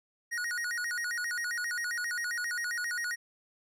square tone with vibrato, 1654 Hz, G#6, 8 cents flat, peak -32 dBFS, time 0.31-3.16 s, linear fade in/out 20 ms, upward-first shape square, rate 7.5 Hz, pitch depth 220 cents each way, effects low-pass 12000 Hz 12 dB/octave

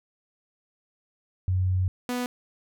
sine / sawtooth tone pair in turn, 92.5 / 246.9 Hz, F#2 / B3, 0 / 0 cents, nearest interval octave + perfect fourth, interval 1700 cents, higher second, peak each -21 / -23 dBFS, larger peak first, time 1.48-1.88 / 2.09-2.26 s, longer first, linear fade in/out 0 ms, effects none

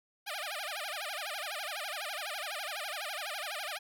10% pulse tone with vibrato, 698.5 Hz, F5, in tune, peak -28 dBFS, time 0.26-3.79 s, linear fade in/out 20 ms, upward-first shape sine, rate 12 Hz, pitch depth 300 cents each way, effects none

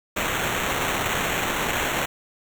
blue noise with sample-and-hold, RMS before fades -25 dBFS, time 0.16-2.06 s, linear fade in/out 10 ms, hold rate 4900 Hz, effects none

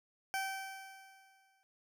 20% pulse tone with exponential decay, 773 Hz, G5, 24 cents flat, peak -28 dBFS, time 0.34-1.63 s, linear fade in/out 0 ms, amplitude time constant 280 ms, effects none

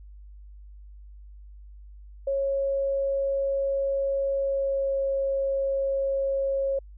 sine tone with pitch glide, 549 to 545.2 Hz, C#5 to C#5, -17 to -29 cents, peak -23 dBFS, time 2.27-6.79 s, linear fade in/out 5 ms, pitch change -12 cents, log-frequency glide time 4.36-5 s, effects added 50 Hz sine -43 dBFS peak until 6.97 s

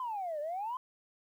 sine exponential two-way sweep, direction down then up, 1046.5 to 577 to 1046.5 Hz, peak -33 dBFS, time 0-0.77 s, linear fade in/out 2 ms, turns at 0.4 s, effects tanh soft clip ceiling -30 dBFS + 11-bit

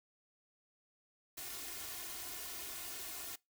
white noise with comb filter, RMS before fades -45 dBFS, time 1.37-3.36 s, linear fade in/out 10 ms, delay 2.8 ms, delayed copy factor +0.7, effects noise-tail reverb RT60 0.2 s tail -23 dB re dry

